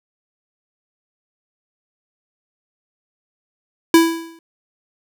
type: tone with exponential decay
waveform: square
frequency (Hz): 330.3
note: E4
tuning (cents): +4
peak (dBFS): -6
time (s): 3.94-4.39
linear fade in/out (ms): 2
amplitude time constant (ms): 97
effects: none